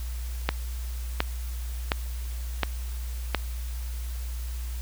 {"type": "click train", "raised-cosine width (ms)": 0.3, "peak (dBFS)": -6, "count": 5, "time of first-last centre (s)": [0.49, 3.347], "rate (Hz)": 1.4, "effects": ["added 60 Hz sine -30 dBFS peak until 4.81 s", "white hiss -46 dBFS RMS until 4.81 s"]}